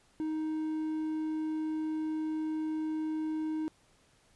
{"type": "tone", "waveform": "triangle", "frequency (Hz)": 312.6, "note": "D#4", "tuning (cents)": 8, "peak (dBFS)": -29, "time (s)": [0.2, 3.68], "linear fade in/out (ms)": 0, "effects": ["pink hiss -66 dBFS RMS until 4.35 s", "resampled to 24000 Hz"]}